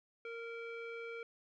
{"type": "tone with low-pass filter", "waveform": "square", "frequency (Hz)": 463, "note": "A#4", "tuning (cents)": -12, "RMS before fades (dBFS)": -45, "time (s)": [0.25, 1.23], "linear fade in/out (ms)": 2, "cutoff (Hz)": 2200, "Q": 3.3, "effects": []}